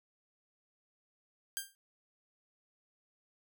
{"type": "tone with exponential decay", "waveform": "5% pulse", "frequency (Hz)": 1591, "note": "G6", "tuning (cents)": 25, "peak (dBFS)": -21, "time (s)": [1.57, 1.75], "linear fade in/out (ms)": 0, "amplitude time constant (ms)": 37, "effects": []}